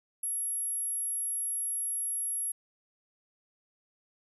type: tone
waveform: sine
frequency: 11220 Hz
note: F9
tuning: 7 cents sharp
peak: -30 dBFS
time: 0.23-2.52 s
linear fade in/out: 5 ms
effects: none